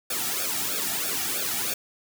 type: noise with flanger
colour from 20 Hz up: white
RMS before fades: -28 dBFS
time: 0.1-1.74 s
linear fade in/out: 5 ms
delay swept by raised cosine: 0.98 to 1.98 ms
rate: 3.1 Hz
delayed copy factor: -1
effects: none